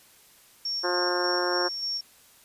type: tone with tremolo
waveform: sine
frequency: 5500 Hz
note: F8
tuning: 27 cents flat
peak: -27 dBFS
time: 0.65-2.01 s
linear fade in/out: 5 ms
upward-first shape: square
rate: 3.4 Hz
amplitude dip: 35%
type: harmonic tone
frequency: 177.7 Hz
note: F3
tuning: 30 cents sharp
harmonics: 2 / 3 / 4 / 5 / 6 / 7 / 8 / 9 / 10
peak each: -29 / -31 / -35 / -35 / -33 / -38 / -35 / -35 / -41 dBFS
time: 0.83-1.69 s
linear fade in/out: 20 ms
effects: white hiss -56 dBFS RMS until 2.44 s + resampled to 32000 Hz